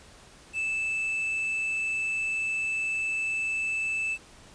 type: tone with quantisation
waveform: triangle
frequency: 2633 Hz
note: E7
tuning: 3 cents flat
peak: -25 dBFS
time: 0.53-4.18 s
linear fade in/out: 50 ms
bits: 8
effects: pink hiss -52 dBFS RMS until 4.54 s + resampled to 22050 Hz

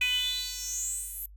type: tone with high-pass filter sweep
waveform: 10% pulse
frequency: 498.3 Hz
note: B4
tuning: 15 cents sharp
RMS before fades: -32 dBFS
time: 0.01-1.26 s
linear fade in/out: 5 ms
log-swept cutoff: 2500 to 12000 Hz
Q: 7.6
effects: noise-tail reverb RT60 0.1 s tail -25 dB re dry + added 50 Hz sine -47 dBFS peak until 1.36 s

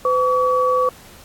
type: tone pair together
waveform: sine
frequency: 507 / 1137.5 Hz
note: B4 / C#6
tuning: +45 / +44 cents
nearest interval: octave + major second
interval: 1399 cents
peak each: -17 dBFS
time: 0.05-0.89 s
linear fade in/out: 2 ms
effects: pink hiss -44 dBFS RMS until 1.24 s + AAC 64 kbps

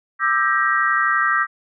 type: chord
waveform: sine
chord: E half-diminished seventh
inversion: third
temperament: just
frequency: 1186.7 / 1318.5 / 1582.2 / 1898.7 Hz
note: D6 / E6 / G6 / Bb6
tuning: +18 / 0 / +16 / +31 cents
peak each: -21 dBFS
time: 0.19-1.47 s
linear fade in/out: 50 ms
effects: none

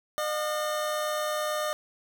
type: tone pair together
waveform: 25% pulse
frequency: 607 / 716 Hz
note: D#5 / F5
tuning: -43 / +43 cents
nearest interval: minor third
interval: 286 cents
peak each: -24 / -35 dBFS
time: 0.18-1.73 s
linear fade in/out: 0 ms
effects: none

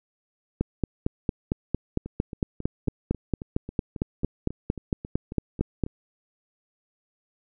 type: two click trains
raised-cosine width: 3 ms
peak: -22 / -10 dBFS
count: 15 / 24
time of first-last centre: 2.06-5.864 / 0.61-5.837 s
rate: 3.68 / 4.4 Hz
effects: none

